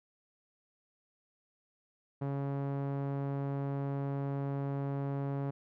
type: tone with low-pass filter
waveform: sawtooth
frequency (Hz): 139.2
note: C#3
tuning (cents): +8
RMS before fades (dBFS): -35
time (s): 2.21-5.51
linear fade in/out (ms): 10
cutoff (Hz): 930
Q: 0.74
effects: none